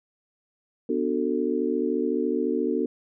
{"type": "chord", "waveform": "sine", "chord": "B minor seventh", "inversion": "none", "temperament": "just", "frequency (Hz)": [246.9, 296.3, 370.4, 444.5], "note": ["B3", "D4", "F#4", "A4"], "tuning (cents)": [0, 15, 2, 18], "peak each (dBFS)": -28, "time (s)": [0.89, 2.86], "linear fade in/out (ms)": 5, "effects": []}